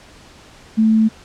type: tone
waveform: sine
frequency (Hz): 220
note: A3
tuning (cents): 0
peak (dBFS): -10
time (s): 0.77-1.09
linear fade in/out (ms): 20
effects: pink hiss -44 dBFS RMS until 1.24 s + low-pass 7000 Hz 12 dB/octave